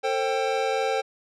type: tone cluster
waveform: square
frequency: 448.1 / 532 / 784 Hz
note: A4 / C5 / G5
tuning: +32 / +29 / 0 cents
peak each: -28 dBFS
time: 0.03-1.02 s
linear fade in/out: 20 ms
effects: low-pass 5000 Hz 12 dB/octave